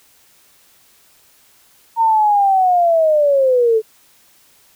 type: linear sweep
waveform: sine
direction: down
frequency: 922 to 430 Hz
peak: -10 dBFS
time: 1.96-3.82 s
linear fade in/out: 50 ms
effects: white hiss -52 dBFS RMS until 4.75 s